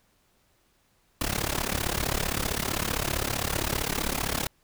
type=noise with amplitude modulation; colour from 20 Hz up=pink; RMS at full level=-25 dBFS; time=1.21-4.47 s; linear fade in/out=2 ms; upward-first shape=sine; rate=35.4 Hz; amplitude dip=90%; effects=pink hiss -67 dBFS RMS until 4.63 s